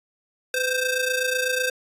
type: ring-modulated tone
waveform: sawtooth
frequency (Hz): 1040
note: C6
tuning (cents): -11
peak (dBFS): -15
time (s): 0.54-1.7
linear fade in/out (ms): 2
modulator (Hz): 534
effects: resampled to 32000 Hz